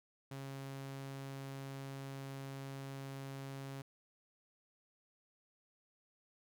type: tone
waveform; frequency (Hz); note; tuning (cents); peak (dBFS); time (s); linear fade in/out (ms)
sawtooth; 136.4; C#3; -28; -40; 0.31-3.82; 5
effects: none